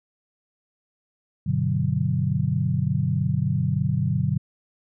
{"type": "chord", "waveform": "sine", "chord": "G major seventh", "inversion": "none", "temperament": "equal", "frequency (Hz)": [98, 123.47, 146.83, 185], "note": ["G2", "B2", "D3", "F#3"], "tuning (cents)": [0, 0, 0, 0], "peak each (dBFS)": [-28, -25, -24, -27], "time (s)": [1.46, 4.38], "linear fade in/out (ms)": 10, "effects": []}